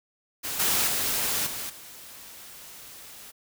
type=noise with level steps; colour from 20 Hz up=white; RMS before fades=-32 / -24 / -27 / -34 / -45 dBFS; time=0.43-3.32 s; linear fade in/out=20 ms; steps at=0.59 / 0.87 / 1.46 / 1.69 s; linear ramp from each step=10 ms; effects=none